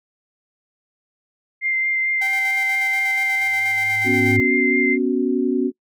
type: tone with vibrato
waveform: sine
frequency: 2093 Hz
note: C7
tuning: in tune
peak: -18 dBFS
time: 1.61-4.98 s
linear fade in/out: 50 ms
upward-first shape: sine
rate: 4.5 Hz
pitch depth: 12 cents each way
type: tone with tremolo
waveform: sawtooth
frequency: 778 Hz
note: G5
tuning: 13 cents flat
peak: -23 dBFS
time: 2.21-4.37 s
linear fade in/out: 10 ms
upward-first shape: square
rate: 8.3 Hz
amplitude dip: 35%
type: tone with exponential growth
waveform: sine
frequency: 105.1 Hz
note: G#2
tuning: 21 cents sharp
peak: -17 dBFS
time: 3.38-4.4 s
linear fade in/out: 0 ms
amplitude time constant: 220 ms
type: chord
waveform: sine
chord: B suspended second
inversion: none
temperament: just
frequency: 246.9 / 277.8 / 370.4 Hz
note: B3 / C#4 / F#4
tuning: 0 / +4 / +2 cents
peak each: -21 dBFS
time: 4.04-5.72 s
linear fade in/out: 50 ms
effects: noise-tail reverb RT60 0.1 s tail -23 dB re dry